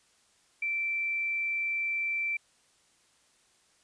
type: tone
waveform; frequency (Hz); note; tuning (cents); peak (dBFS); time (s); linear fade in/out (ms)
sine; 2339; D7; -8; -28; 0.62-2.37; 5
effects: white hiss -66 dBFS RMS until 3.83 s + resampled to 22050 Hz

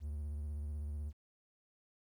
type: tone with vibrato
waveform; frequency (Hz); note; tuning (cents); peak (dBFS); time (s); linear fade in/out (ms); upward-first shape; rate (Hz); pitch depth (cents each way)
triangle; 73.9; D2; +11; -36; 0-1.13; 50; sine; 16; 62
effects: 12-bit

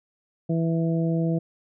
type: harmonic tone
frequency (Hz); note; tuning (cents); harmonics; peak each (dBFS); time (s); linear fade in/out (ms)
164.81; E3; 0; 1 / 2 / 3 / 4; -22 / -28 / -32 / -34; 0.49-1.39; 10
effects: none

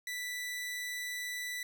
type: tone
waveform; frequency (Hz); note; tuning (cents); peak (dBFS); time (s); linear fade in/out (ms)
sawtooth; 1975.5; B6; 0; -33; 0.07-1.63; 2
effects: none

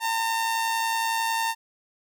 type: tone with amplitude modulation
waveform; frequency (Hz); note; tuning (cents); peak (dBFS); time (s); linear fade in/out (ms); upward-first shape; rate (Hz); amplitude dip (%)
sawtooth; 908; A#5; -46; -18; 0-1.55; 50; sine; 111; 40
effects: none

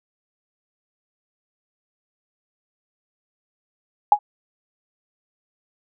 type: tone with exponential decay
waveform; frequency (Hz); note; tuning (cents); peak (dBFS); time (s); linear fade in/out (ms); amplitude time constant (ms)
sine; 830.6; G#5; 0; -4; 4.12-4.19; 2; 15
effects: none

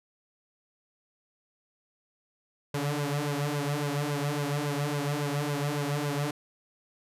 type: tone with flanger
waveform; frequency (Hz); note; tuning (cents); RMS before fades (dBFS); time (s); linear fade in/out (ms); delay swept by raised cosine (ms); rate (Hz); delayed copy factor
sawtooth; 145; D3; -22; -30; 2.74-6.31; 5; 1.9 to 5.4; 3.6; +0.85
effects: resampled to 32000 Hz

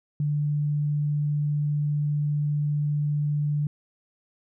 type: tone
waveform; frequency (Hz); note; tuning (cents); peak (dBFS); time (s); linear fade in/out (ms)
sine; 147.5; D3; +8; -22; 0.2-3.67; 2
effects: none

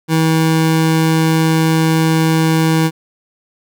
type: tone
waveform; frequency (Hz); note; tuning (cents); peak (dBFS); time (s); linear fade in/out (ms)
25% pulse; 160.6; E3; -45; -7; 0.08-2.91; 50
effects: none

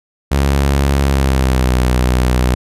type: tone with pitch glide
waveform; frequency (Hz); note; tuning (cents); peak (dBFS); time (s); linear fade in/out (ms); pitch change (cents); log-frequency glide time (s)
sawtooth; 69.3 to 62.46; C#2 to B1; 0 to +20; -7; 0.31-2.55; 10; -180; 1.04-1.74
effects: resampled to 32000 Hz

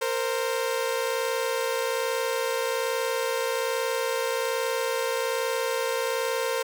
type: tone pair together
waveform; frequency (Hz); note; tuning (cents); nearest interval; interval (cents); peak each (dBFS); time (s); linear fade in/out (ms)
sawtooth; 461.8 / 523; A#4 / C5; -16 / -1; major second; 215; -24; 0.01-6.63; 10
effects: none

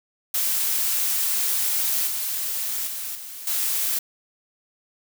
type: noise with level steps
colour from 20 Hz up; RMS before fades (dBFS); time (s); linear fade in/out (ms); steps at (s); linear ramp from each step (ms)
blue; -23 / -27 / -31 / -37 / -24; 0.34-3.99; 5; 2.07 / 2.87 / 3.15 / 3.47; 2
effects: none

